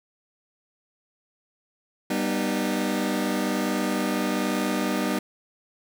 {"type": "chord", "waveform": "sawtooth", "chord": "G augmented", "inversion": "none", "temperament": "just", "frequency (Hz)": [196, 245, 306.2], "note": ["G3", "B3", "D#4"], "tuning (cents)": [0, -14, -28], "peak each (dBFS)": -24, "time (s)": [2.1, 5.19], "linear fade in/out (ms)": 5, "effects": []}